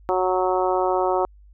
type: harmonic tone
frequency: 184.6 Hz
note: F#3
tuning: 4 cents flat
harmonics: 2 / 3 / 4 / 5 / 6 / 7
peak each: -23 / -25 / -24 / -26 / -30 / -31 dBFS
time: 0.09-1.25 s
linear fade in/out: 0 ms
effects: added 50 Hz sine -46 dBFS peak until 1.53 s